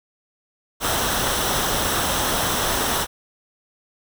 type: noise with comb filter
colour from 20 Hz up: pink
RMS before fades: -22 dBFS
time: 0.8-3.07 s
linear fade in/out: 50 ms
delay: 0.43 ms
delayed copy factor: -0.5
effects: none